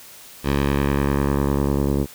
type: tone with low-pass filter sweep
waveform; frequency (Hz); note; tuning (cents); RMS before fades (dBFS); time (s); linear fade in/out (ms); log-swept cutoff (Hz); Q
10% pulse; 70.1; C#2; +20; -20; 0.43-2.07; 50; 4400 to 510; 0.89
effects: white hiss -43 dBFS RMS until 2.14 s